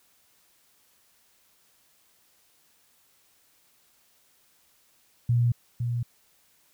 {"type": "tone pair in turn", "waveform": "sine", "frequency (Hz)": [119.7, 119.7], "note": ["A#2", "A#2"], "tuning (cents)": [46, 46], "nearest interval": "unison", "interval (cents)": 0, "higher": "neither", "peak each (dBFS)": [-19, -25], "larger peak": "first", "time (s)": [[5.29, 5.52], [5.8, 6.03]], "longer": "neither", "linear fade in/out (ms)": 5, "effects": ["white hiss -64 dBFS RMS until 6.73 s"]}